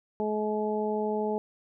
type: harmonic tone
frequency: 212.9 Hz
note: G#3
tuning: 43 cents sharp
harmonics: 1 / 2 / 3 / 4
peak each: -32 / -29 / -35 / -34 dBFS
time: 0.2-1.38 s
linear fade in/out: 0 ms
effects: none